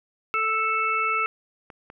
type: harmonic tone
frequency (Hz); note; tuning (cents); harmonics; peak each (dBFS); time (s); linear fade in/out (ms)
440; A4; 0; 1 / 3 / 5 / 6; -35 / -23 / -29 / -28; 0.34-1.26; 0
type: clicks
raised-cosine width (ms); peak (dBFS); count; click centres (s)
0.5; -27; 2; 1.702 / 1.901
effects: none